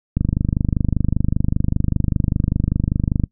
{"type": "click train", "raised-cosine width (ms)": 5, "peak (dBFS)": -5, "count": 78, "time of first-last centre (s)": [0.17, 3.238], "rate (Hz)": 25.1, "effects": ["noise-tail reverb RT60 0.1 s tail -22 dB re dry"]}